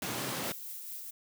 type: high-pass noise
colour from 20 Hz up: pink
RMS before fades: -36 dBFS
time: 0.02-0.52 s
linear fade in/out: 2 ms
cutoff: 110 Hz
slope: 24 dB/octave
type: noise with tremolo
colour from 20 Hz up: violet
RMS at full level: -41 dBFS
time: 0.43-1.11 s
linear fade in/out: 10 ms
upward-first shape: triangle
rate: 4.5 Hz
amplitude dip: 35%
effects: none